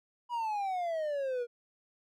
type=exponential sweep; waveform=triangle; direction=down; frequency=980 to 470 Hz; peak=-29 dBFS; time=0.29-1.47 s; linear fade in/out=50 ms; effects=none